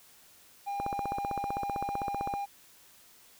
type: tone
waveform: triangle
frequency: 804 Hz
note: G5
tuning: 44 cents sharp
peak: -30 dBFS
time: 0.66-2.46 s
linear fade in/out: 20 ms
type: click train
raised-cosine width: 1 ms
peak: -20 dBFS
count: 25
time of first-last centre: 0.8-2.338 s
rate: 15.6 Hz
effects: white hiss -58 dBFS RMS until 3.39 s